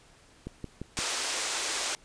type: click train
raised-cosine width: 3 ms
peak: -23 dBFS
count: 4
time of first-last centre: 0.47-0.989 s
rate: 5.78 Hz
type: band-pass noise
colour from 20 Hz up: white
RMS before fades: -32 dBFS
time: 0.97-1.95 s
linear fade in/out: 0 ms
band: 320 to 8300 Hz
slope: 24 dB/octave
effects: pink hiss -58 dBFS RMS until 2.04 s + resampled to 22050 Hz